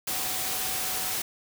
sine tone in noise, 752 Hz, F#5, 28 cents sharp, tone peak -41 dBFS, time 0.1-1.14 s, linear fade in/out 5 ms, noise white, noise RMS -30 dBFS, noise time 0.07-1.22 s, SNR -14 dB, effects none

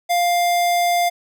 square tone, 700 Hz, F5, 4 cents sharp, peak -16 dBFS, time 0.09-1.1 s, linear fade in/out 20 ms, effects none

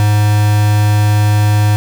triangle tone with quantisation, 104.7 Hz, G#2, 15 cents sharp, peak -6 dBFS, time 0-1.76 s, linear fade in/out 0 ms, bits 3, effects none

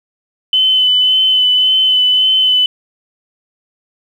sine tone with vibrato, 3028 Hz, F#7, 39 cents sharp, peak -8 dBFS, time 0.53-2.66 s, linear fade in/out 2 ms, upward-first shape sine, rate 1.8 Hz, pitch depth 17 cents each way, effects 7-bit

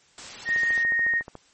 white noise, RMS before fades -39 dBFS, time 0.18-0.83 s, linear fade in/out 0 ms
sine tone, 1859 Hz, A#6, 5 cents flat, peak -20 dBFS, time 0.45-1.23 s, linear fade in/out 50 ms
click train, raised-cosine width 1 ms, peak -25 dBFS, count 13, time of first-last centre 0.49-1.353 s, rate 13.9 Hz
effects white hiss -59 dBFS RMS until 1.53 s + MP3 32 kbps

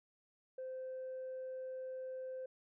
sine tone, 518 Hz, C5, 17 cents flat, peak -40 dBFS, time 0.58-2.46 s, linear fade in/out 5 ms, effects tanh soft clip ceiling -39 dBFS

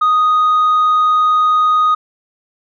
sine tone, 1244.5 Hz, D#6, in tune, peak -7 dBFS, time 0.01-1.95 s, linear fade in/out 10 ms, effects tanh soft clip ceiling -8 dBFS

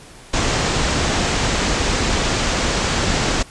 pink low-pass noise, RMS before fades -19 dBFS, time 0.33-3.43 s, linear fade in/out 10 ms, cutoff 7800 Hz, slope 48 dB/octave, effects pink hiss -42 dBFS RMS until 3.5 s + resampled to 24000 Hz

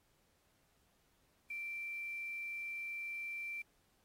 sine tone with quantisation, 2349 Hz, D7, in tune, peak -40 dBFS, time 1.5-3.62 s, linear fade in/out 5 ms, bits 10, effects pink hiss -75 dBFS RMS until 4.04 s + AAC 48 kbps

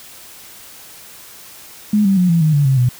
sine tone with pitch steps, 210 / 194.81 / 180.72 / 167.64 / 155.52 / 144.27 / 133.83 / 124.15 Hz, G#3 / G3 / F#3 / E3 / D#3 / D3 / C3 / B2, +19 / -11 / -40 / +29 / 0 / -30 / +39 / +9 cents, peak -10 dBFS, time 1.93-2.89 s, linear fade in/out 5 ms, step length 120 ms, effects white hiss -39 dBFS RMS until 2.99 s

